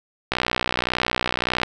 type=click train; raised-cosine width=0.3 ms; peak=-4 dBFS; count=82; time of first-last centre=0.32-1.633 s; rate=61.7 Hz; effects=none